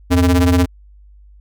square ring-modulated tone, 90.7 Hz, F#2, 34 cents flat, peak -8 dBFS, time 0.1-0.66 s, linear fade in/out 20 ms, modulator 173 Hz, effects added 50 Hz sine -41 dBFS peak until 1.4 s

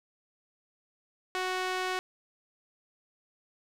sawtooth tone with band-pass filter, 370 Hz, F#4, in tune, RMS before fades -32 dBFS, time 1.35-1.99 s, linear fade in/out 0 ms, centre 1900 Hz, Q 0.52, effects 9-bit

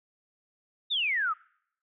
sine exponential sweep, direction down, 3783 to 1201 Hz, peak -25 dBFS, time 0.9-1.34 s, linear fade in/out 20 ms, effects noise-tail reverb RT60 0.7 s tail -26 dB re dry

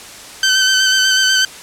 15% pulse tone with vibrato, 1534 Hz, G6, 38 cents flat, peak -4 dBFS, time 0.43-1.45 s, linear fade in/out 2 ms, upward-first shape square, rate 8.1 Hz, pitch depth 17 cents each way, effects white hiss -34 dBFS RMS until 1.62 s + low-pass 9000 Hz 12 dB/octave

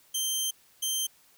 15% pulse tone pair in turn, 3136 / 3136 Hz, G7 / G7, 0 / 0 cents, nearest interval unison, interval 0 cents, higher neither, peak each -20 dBFS, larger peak neither, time 0.14-0.51 / 0.82-1.07 s, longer first, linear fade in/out 10 ms, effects white hiss -61 dBFS RMS until 1.37 s

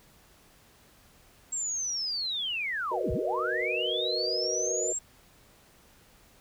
sine linear two-way sweep, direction down then up, 7620 to 30.6 to 7620 Hz, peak -29 dBFS, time 1.52-4.99 s, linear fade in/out 10 ms, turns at 3.12 s
sine chord, B major seventh, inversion second, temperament equal, 370 / 466.2 / 493.9 / 622.3 Hz, F#4 / A#4 / B4 / D#5, 0 / 0 / 0 / 0 cents, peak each -35 dBFS, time 2.91-4.93 s, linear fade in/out 10 ms
effects pink hiss -59 dBFS RMS until 6.4 s

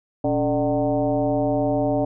sine tone with frequency modulation, 438.5 Hz, A4, 6 cents flat, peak -18 dBFS, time 0.24-2.05 s, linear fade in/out 5 ms, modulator 158 Hz, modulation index 1.9, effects none

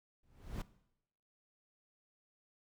brown noise with exponential growth, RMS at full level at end -35 dBFS, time 0.23-0.62 s, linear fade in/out 5 ms, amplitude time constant 84 ms, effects noise-tail reverb RT60 0.8 s tail -18 dB re dry

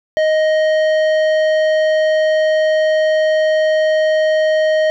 sine tone with tanh clipping, 624 Hz, D#5, 5 cents sharp, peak -13 dBFS, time 0.17-4.9 s, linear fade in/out 0 ms, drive 12 dB, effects none

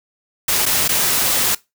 white noise with dropouts, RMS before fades -17 dBFS, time 0.48-1.55 s, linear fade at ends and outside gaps 5 ms, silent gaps 0.656-0.661 / 0.88-0.89 s, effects noise-tail reverb RT60 0.2 s tail -20 dB re dry

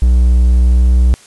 triangle tone with pitch glide, 61.1 to 61.74 Hz, B1 to B1, -18 to 0 cents, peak -4 dBFS, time 0.02-1.14 s, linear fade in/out 0 ms, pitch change +18 cents, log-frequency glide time 0.56-0.92 s, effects white hiss -42 dBFS RMS until 1.26 s + resampled to 24000 Hz

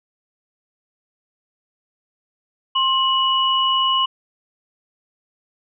sine tone pair together, 1060 / 2938 Hz, C6 / F#7, +22 / -13 cents, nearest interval octave + tritone, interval 1765 cents, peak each -18 dBFS, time 2.75-4.06 s, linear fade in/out 10 ms, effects none

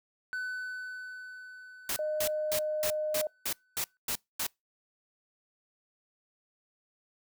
triangle tone with exponential decay, 1504 Hz, F#6, 28 cents sharp, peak -30 dBFS, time 0.33-3.97 s, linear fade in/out 0 ms, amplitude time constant 790 ms
white noise bursts, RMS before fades -32 dBFS, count 9, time 1.89-4.467 s, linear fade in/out 2 ms, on 73 ms, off 240 ms
sine tone, 613 Hz, D#5, 26 cents flat, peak -29 dBFS, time 1.99-3.27 s, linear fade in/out 2 ms
effects noise-tail reverb RT60 0.2 s tail -26 dB re dry

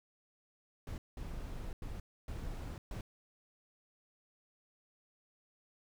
brown noise bursts at uneven times, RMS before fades -42 dBFS, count 5, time 0.87-0.98 / 1.17-1.73 / 1.82-2 / 2.28-2.78 / 2.91-3.01 s, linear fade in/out 2 ms, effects none

